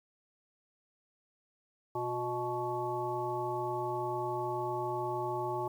harmonic tone with a mistuned harmonic, 123.5 Hz, B2, in tune, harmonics 1 / 3 / 5 / 7 / 9, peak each -42 / -36 / -41 / -36 / -41 dBFS, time 1.95-5.68 s, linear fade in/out 5 ms, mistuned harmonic 3, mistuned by -43 cents, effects 10-bit

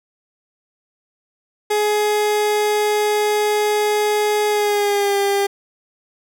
30% pulse tone with pitch glide, 419.9 to 399.8 Hz, G#4 to G4, +19 to +34 cents, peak -13 dBFS, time 1.7-5.47 s, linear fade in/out 10 ms, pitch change -85 cents, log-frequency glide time 4.49-5.17 s, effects none

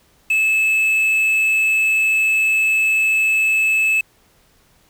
triangle tone with quantisation, 2607 Hz, E7, 20 cents flat, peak -12 dBFS, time 0.3-4.01 s, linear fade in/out 5 ms, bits 6, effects pink hiss -56 dBFS RMS until 4.89 s

